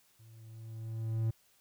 triangle tone with level ramp, 112.1 Hz, A2, 33 cents sharp, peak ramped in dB -53 to -25 dBFS, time 0.19-1.31 s, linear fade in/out 10 ms, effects white hiss -68 dBFS RMS until 1.6 s

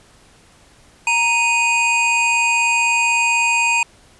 square tone pair together, 929.4 / 2489 Hz, A#5 / D#7, -5 / 0 cents, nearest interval octave + perfect fourth, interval 1705 cents, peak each -20 / -16 dBFS, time 1.07-3.83 s, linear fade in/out 2 ms, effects pink hiss -50 dBFS RMS until 4.19 s + resampled to 24000 Hz

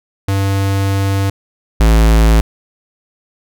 square tone pair in turn, 98 / 55 Hz, G2 / A1, 0 / 0 cents, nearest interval minor seventh, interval 1000 cents, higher first, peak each -13 / -7 dBFS, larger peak second, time 0.28-1.3 / 1.8-2.41 s, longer first, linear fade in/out 5 ms, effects none

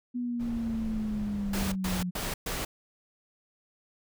sine linear sweep, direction down, 246.9 to 177.8 Hz, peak -29 dBFS, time 0.14-2.11 s, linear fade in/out 20 ms
brown noise, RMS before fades -39 dBFS, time 0.39-1.76 s, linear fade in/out 20 ms
pink noise bursts, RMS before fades -33 dBFS, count 4, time 1.53-2.65 s, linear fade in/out 5 ms, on 190 ms, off 120 ms
effects none

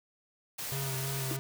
white noise, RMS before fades -38 dBFS, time 0.58-1.37 s, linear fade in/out 10 ms
square tone with vibrato, 134.6 Hz, C3, 49 cents sharp, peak -35 dBFS, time 0.72-1.39 s, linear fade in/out 0 ms, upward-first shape sine, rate 3.1 Hz, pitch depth 35 cents each way
sine tone with exponential decay, 324.4 Hz, E4, 28 cents flat, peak -30 dBFS, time 1.31-1.39 s, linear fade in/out 1 ms, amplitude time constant 16 ms
effects none

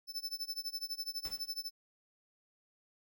45% pulse tone with tremolo, 5274 Hz, E8, in tune, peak -35 dBFS, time 0.07-1.71 s, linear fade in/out 50 ms, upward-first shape sine, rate 12 Hz, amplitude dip 95%
pink noise with exponential decay, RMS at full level -47 dBFS, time 1.25-1.54 s, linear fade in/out 1 ms, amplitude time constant 63 ms
effects none

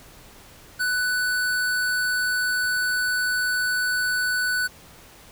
square tone, 1491 Hz, F#6, 13 cents sharp, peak -22 dBFS, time 0.79-4.68 s, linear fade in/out 20 ms, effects pink hiss -48 dBFS RMS until 5.31 s

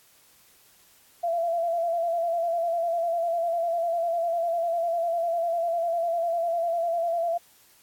sine tone with vibrato, 678 Hz, E5, 49 cents sharp, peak -23 dBFS, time 1.23-7.38 s, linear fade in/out 10 ms, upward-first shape square, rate 10 Hz, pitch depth 35 cents each way, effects white hiss -58 dBFS RMS until 7.82 s + AAC 64 kbps

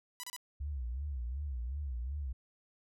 5% pulse tone bursts, 987.8 Hz, B5, in tune, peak -29 dBFS, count 3, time 0.2-0.364 s, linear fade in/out 0 ms, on 34 ms, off 31 ms
sine tone with vibrato, 66 Hz, C2, 16 cents sharp, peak -35 dBFS, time 0.6-2.33 s, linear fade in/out 10 ms, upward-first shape sine, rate 2.7 Hz, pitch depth 200 cents each way
effects none

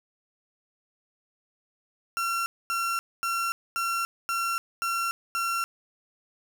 35% pulse tone bursts, 1364 Hz, F6, 41 cents flat, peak -24 dBFS, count 7, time 2.17-5.64 s, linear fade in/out 0 ms, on 290 ms, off 240 ms, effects none

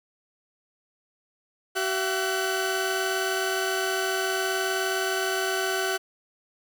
sawtooth tone cluster, 381.1 / 675 / 1505 Hz, G4 / E5 / F#6, -49 / +41 / +29 cents, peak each -24 / -28 / -25 dBFS, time 1.75-5.98 s, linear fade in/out 20 ms, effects none

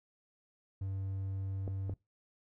triangle tone, 96.6 Hz, G2, 25 cents flat, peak -33 dBFS, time 0.81-1.94 s, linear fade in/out 5 ms
clicks, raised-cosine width 2 ms, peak -28 dBFS, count 2, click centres 1.678 / 1.896 s
effects noise-tail reverb RT60 0.2 s tail -21 dB re dry

